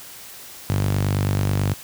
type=tone with high-pass filter; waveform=sawtooth; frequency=49.17 Hz; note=G1; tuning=6 cents sharp; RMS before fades=-21 dBFS; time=0.69-1.74 s; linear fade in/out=10 ms; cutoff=110 Hz; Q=3.2; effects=white hiss -40 dBFS RMS until 1.83 s